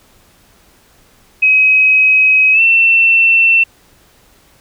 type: tone with pitch glide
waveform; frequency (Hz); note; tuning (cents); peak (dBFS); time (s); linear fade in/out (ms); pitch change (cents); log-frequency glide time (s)
sine; 2539 to 2690; D#7 to E7; +34 to +34; -6; 1.42-3.64; 10; +100; 2.53-2.61
effects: pink hiss -49 dBFS RMS until 4.6 s